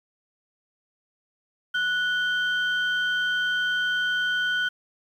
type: tone pair together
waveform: sine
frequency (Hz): 1476 / 3128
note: F#6 / G7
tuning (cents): -5 / -4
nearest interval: octave + minor second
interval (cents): 1301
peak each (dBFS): -22 / -29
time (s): 1.74-4.69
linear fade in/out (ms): 10
effects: tanh soft clip ceiling -16 dBFS + 9-bit